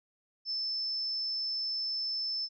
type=tone; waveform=sine; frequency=5274 Hz; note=E8; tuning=in tune; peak=-31 dBFS; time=0.45-2.49 s; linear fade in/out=50 ms; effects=none